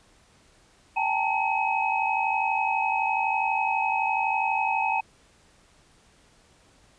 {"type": "tone cluster", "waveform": "sine", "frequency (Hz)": [779, 860, 912, 2547], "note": ["G5", "A5", "A#5", "D#7"], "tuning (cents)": [-11, -40, -38, 40], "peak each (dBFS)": -28, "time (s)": [0.96, 5.01], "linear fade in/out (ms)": 10, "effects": ["pink hiss -59 dBFS RMS until 6.98 s", "resampled to 22050 Hz"]}